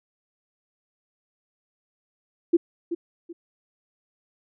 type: tone with echo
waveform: sine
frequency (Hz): 340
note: F4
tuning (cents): -46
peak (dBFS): -13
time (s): 2.53-2.57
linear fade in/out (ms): 10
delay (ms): 380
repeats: 2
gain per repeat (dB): -11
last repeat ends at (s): 3.33
effects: none

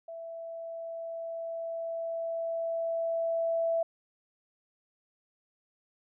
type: tone with level ramp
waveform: sine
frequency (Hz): 663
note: E5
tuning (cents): +10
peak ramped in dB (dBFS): -39 to -25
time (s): 0.08-3.83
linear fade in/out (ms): 5
effects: none

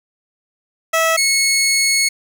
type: tone pair in turn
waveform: 15% pulse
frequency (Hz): 651 / 2190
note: E5 / C#7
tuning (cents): -22 / -22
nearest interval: octave + major sixth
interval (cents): 2100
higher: second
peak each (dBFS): -7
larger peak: neither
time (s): 0.93-1.17 / 1.17-2.09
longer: second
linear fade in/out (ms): 10
effects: none

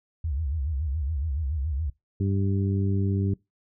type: tone with vibrato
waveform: sine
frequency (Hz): 73.42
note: D2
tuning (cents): 0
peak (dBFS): -25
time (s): 0.24-1.9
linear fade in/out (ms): 5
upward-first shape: sine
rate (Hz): 7.1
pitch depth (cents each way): 210
type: harmonic tone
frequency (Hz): 98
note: G2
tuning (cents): 0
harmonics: 1 / 2 / 3 / 4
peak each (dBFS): -23 / -29 / -33 / -35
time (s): 2.2-3.34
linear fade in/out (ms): 5
effects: noise-tail reverb RT60 0.2 s tail -23 dB re dry

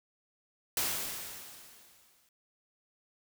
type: noise with exponential decay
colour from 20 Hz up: white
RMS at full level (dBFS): -30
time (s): 0.77-2.29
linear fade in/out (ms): 2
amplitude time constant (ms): 330
effects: none

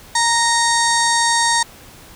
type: harmonic tone with a mistuned harmonic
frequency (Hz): 931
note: A#5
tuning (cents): -2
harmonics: 1 / 2 / 4 / 5 / 6 / 7 / 8 / 9 / 10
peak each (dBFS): -17 / -20 / -23 / -24 / -25 / -25 / -26 / -27 / -27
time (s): 0.15-1.63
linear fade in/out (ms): 5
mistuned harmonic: 5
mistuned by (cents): -46
effects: pink hiss -42 dBFS RMS until 2.15 s

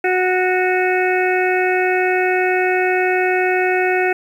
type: harmonic tone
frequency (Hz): 367.8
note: F#4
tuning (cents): -10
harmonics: 1 / 2 / 4 / 5 / 6 / 7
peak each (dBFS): -17 / -20 / -23 / -24 / -25 / -25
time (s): 0.04-4.13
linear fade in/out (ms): 5
effects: 8-bit

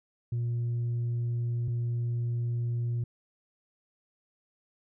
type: tone pair in turn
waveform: sine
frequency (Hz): 118.9 / 118.9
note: A#2 / A#2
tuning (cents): +35 / +35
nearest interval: unison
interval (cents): 0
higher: neither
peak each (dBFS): -25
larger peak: neither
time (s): 0.32-1.68 / 1.68-3.04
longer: neither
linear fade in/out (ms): 5
effects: tanh soft clip ceiling -26 dBFS

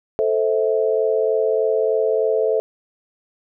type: chord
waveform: sine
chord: A minor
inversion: none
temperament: equal with one note detuned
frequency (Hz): 440 / 523.3 / 649.8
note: A4 / C5 / E5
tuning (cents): 0 / 0 / -25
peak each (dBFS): -18 / -22 / -22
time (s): 0.19-2.6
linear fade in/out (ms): 0
effects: none

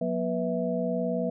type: tone cluster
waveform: sine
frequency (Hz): 182.3 / 241 / 491.9 / 654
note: F#3 / B3 / B4 / E5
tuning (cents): -25 / -42 / -7 / -14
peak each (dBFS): -31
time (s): 0.01-1.3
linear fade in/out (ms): 5
effects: none

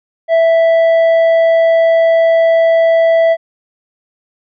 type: tone with tanh clipping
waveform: sine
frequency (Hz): 659.3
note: E5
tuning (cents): 0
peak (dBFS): -8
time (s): 0.28-3.37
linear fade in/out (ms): 50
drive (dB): 6
effects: none

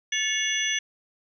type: tone cluster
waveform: sine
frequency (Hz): 1742 / 2196 / 2835 / 3399 / 6040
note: A6 / C#7 / F7 / G#7 / F#8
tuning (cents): -18 / -17 / +25 / +39 / +35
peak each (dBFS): -30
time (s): 0.12-0.79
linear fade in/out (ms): 5
effects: none

